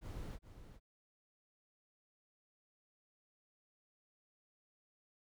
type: noise with echo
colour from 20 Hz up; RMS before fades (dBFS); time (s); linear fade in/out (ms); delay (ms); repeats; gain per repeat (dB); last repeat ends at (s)
brown; -45; 0.01-0.39; 50; 410; 1; -10; 0.8
effects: none